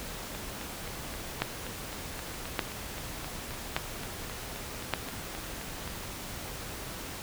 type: two click trains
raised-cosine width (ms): 0.3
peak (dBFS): -23 / -10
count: 22 / 4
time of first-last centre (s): 0.35-5.876 / 1.42-4.937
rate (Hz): 3.8 / 0.853
effects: pink hiss -40 dBFS RMS until 7.22 s